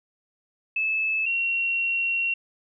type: tone pair in turn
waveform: sine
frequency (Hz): 2611 / 2737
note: E7 / F7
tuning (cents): -17 / -36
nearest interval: minor second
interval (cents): 81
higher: second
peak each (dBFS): -22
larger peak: neither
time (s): 0.76-1.26 / 1.26-2.34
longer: second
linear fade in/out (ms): 5
effects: none